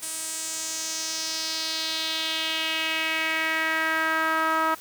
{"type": "tone with band-pass filter sweep", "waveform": "sawtooth", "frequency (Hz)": 319.9, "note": "D#4", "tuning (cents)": 48, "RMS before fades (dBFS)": -27, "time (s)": [0.02, 4.75], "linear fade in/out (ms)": 10, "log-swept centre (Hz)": [9200, 1200], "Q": 2.8, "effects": ["white hiss -45 dBFS RMS until 4.8 s"]}